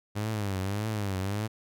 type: tone with vibrato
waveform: sawtooth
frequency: 101.6 Hz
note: G#2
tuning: 38 cents flat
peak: -25 dBFS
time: 0.15-1.48 s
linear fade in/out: 20 ms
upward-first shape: triangle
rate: 1.7 Hz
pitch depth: 160 cents each way
effects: none